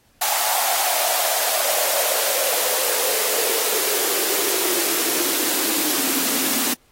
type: noise with high-pass filter sweep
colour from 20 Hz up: white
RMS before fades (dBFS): -21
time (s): 0.21-6.74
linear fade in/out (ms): 10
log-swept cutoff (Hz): 800 to 250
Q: 5.8
effects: pink hiss -59 dBFS RMS until 6.91 s + AAC 48 kbps

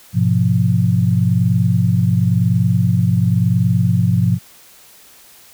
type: chord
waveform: sine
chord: F diminished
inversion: first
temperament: just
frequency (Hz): 104.77 / 125.72 / 174.61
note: Ab2 / Cb3 / F3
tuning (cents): +16 / +31 / 0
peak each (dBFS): -16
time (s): 0.13-4.39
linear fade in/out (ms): 50
effects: white hiss -45 dBFS RMS until 5.53 s

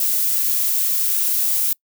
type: noise with high-pass filter sweep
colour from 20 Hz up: violet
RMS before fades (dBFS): -19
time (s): 0-1.73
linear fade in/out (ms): 2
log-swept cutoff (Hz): 350 to 570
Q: 0.92
effects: noise-tail reverb RT60 0.1 s tail -26 dB re dry

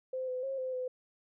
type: tone with pitch steps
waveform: sine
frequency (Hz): 517 / 507 / 538 / 516 / 507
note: C5 / B4 / C5 / C5 / B4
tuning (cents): -21 / +45 / +48 / -24 / +45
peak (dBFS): -33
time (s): 0.13-0.88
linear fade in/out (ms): 5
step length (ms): 150
effects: none

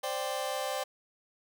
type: chord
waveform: sawtooth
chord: C suspended second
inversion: none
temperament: just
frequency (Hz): 523.3 / 588.7 / 784.9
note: C5 / D5 / G5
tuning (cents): 0 / +4 / +2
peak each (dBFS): -32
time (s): 0.03-0.84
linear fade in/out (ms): 10
effects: none

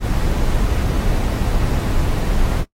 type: noise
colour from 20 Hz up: brown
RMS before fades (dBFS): -17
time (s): 0-2.65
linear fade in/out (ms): 50
effects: noise-tail reverb RT60 0.1 s tail -18 dB re dry + AAC 48 kbps

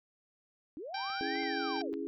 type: linear two-way sweep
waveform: sine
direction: up then down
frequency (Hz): 269.9 to 2141 to 344.1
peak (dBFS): -40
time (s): 0.77-1.93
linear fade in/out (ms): 0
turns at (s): 1.41
type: harmonic tone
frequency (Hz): 784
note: G5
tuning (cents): 0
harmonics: 1 / 2 / 3 / 4 / 5 / 6 / 7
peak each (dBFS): -38 / -43 / -45 / -48 / -47 / -46 / -47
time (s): 0.94-1.82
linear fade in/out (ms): 5
type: clicks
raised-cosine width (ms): 0.3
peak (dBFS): -34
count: 6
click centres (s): 1.101 / 1.356 / 1.433 / 1.763 / 1.807 / 1.939
type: chord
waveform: sine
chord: C# minor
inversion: none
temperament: equal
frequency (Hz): 277.2 / 329.6 / 415.3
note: C#4 / E4 / G#4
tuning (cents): 0 / 0 / 0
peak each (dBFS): -39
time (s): 1.21-2.07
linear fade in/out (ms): 0
effects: none

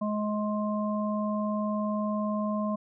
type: harmonic tone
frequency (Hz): 210.6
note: G#3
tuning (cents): +24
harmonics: 1 / 3 / 5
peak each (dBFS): -28 / -33 / -35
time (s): 0.01-2.76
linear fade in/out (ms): 10
effects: none

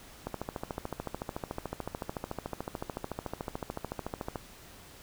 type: click train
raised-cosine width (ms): 1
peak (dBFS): -20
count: 57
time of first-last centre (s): 0.27-4.358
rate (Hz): 13.7
effects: pink hiss -52 dBFS RMS until 5.02 s

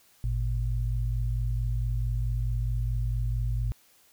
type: tone pair together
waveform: sine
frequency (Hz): 51.99 / 116.54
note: G#1 / A#2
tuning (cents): +3 / 0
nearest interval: octave + major second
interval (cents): 1397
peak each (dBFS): -27 / -29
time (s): 0.24-3.72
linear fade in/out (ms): 0
effects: white hiss -61 dBFS RMS until 4.12 s

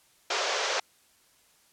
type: band-pass noise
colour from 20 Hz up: pink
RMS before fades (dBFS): -29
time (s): 0.3-0.8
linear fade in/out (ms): 5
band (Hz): 420 to 6700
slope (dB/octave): 48
effects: white hiss -63 dBFS RMS until 1.72 s + low-pass 12000 Hz 12 dB/octave

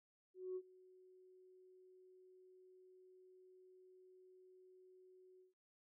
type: tone with ADSR envelope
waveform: sine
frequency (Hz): 370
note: F#4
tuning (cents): 0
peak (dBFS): -40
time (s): 0.34-5.54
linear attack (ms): 220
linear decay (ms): 57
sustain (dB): -23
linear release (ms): 140
effects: tanh soft clip ceiling -37 dBFS

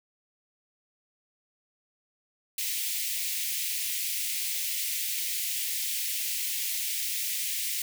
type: high-pass noise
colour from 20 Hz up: white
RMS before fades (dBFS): -31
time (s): 2.58-7.82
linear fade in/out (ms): 2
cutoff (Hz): 2000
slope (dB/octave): 48
effects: none

